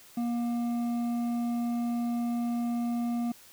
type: tone with hard clipping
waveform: sine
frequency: 237.3 Hz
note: A#3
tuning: 31 cents sharp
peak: -29 dBFS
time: 0.17-3.32 s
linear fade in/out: 5 ms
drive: 7 dB
effects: white hiss -54 dBFS RMS until 3.52 s